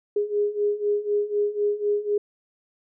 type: beating tone pair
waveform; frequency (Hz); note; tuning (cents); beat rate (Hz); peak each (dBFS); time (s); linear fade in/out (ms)
sine; 410.8 / 414.8; G#4 / G#4; -19 / -2; 4; -26 / -23; 0.16-2.18; 5
effects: none